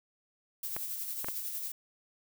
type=noise with tremolo; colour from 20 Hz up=violet; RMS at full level=-36 dBFS; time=0.63-1.72 s; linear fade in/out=5 ms; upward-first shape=sine; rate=11 Hz; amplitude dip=40%
type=clicks; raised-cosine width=0.5 ms; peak=-22 dBFS; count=3; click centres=0.765 / 1.245 / 1.285 s
effects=none